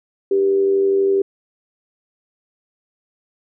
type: tone with amplitude modulation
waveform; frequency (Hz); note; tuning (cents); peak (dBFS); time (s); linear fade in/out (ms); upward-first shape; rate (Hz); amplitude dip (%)
sine; 392; G4; 0; -11; 0.31-1.22; 5; sine; 92.2; 45
effects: none